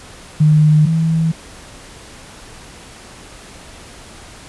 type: tone pair in turn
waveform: sine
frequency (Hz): 152.8 / 162.05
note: D#3 / E3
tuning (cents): -31 / -29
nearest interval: minor second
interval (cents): 102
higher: second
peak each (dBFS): -7 / -12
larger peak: first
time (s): 0.4-0.86 / 0.86-1.32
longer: neither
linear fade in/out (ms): 10
effects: pink hiss -38 dBFS RMS until 4.48 s + resampled to 24000 Hz